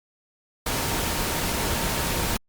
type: tone in noise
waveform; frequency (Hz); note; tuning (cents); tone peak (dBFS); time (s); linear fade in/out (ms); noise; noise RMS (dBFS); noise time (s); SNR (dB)
sine; 925; A#5; -14; -37; 0.66-2.37; 5; pink; -26; 0.66-2.37; -14
effects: Opus 48 kbps